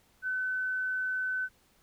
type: tone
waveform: sine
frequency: 1514 Hz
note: F#6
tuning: 39 cents sharp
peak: -29 dBFS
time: 0.22-1.49 s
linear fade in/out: 50 ms
effects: pink hiss -66 dBFS RMS until 1.82 s